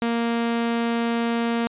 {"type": "tone", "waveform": "sawtooth", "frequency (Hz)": 233.1, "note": "A#3", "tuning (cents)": 0, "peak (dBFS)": -17, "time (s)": [0.02, 1.67], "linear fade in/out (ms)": 0, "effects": ["resampled to 8000 Hz"]}